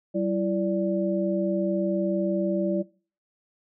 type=tone cluster; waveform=sine; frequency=192.2 / 336.6 / 583 Hz; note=G3 / E4 / D5; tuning=-34 / +36 / -13 cents; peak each=-27 dBFS; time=0.14-2.83 s; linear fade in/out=20 ms; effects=noise-tail reverb RT60 0.4 s tail -21 dB re dry